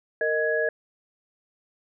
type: tone cluster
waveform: sine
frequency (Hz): 461.1 / 621 / 1673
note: A#4 / D#5 / G#6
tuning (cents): -19 / -3 / +12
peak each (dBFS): -26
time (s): 0.21-0.69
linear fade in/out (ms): 2
effects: none